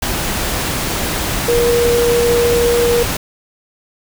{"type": "tone in noise", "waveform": "sine", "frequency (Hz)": 475.5, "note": "A#4", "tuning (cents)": 34, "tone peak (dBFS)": -11, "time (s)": [1.48, 3.03], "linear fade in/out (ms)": 5, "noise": "pink", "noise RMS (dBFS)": -19, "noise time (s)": [0.02, 3.17], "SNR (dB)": 5, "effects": []}